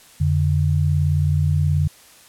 sine tone pair together, 87.9 / 146.6 Hz, F2 / D3, +12 / -3 cents, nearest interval major sixth, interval 885 cents, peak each -18 dBFS, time 0.2-1.88 s, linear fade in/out 10 ms, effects white hiss -48 dBFS RMS until 2.28 s + low-pass 12000 Hz 12 dB/octave

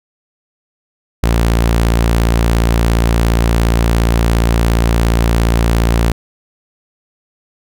sawtooth tone, 57.2 Hz, A#1, 32 cents flat, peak -6 dBFS, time 1.23-6.12 s, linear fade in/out 5 ms, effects none

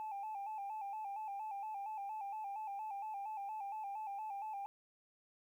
sine tone with vibrato, 830.6 Hz, G#5, in tune, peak -39 dBFS, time 0-4.66 s, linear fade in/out 0 ms, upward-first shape square, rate 4.3 Hz, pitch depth 74 cents each way, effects tanh soft clip ceiling -38 dBFS + 12-bit

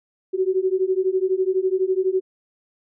sine beating tone pair, 370 / 382 Hz, F#4 / G4, 0 / -45 cents, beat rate 12 Hz, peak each -21 dBFS, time 0.33-2.21 s, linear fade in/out 20 ms, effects none

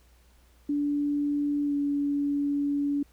sine tone with pitch glide, 289.6 to 285.8 Hz, D4 to D4, -24 to -47 cents, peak -24 dBFS, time 0.69-3.03 s, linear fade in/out 5 ms, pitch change -23 cents, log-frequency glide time 1.65-1.74 s, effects added 60 Hz sine -57 dBFS peak until 3.12 s + pink hiss -64 dBFS RMS until 3.12 s

